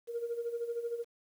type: tone with tremolo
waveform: sine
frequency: 469.8 Hz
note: A#4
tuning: 13 cents sharp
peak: -30 dBFS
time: 0.07-1.05 s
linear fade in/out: 50 ms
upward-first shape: sine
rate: 13 Hz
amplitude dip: 70%
effects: tanh soft clip ceiling -27 dBFS + 10-bit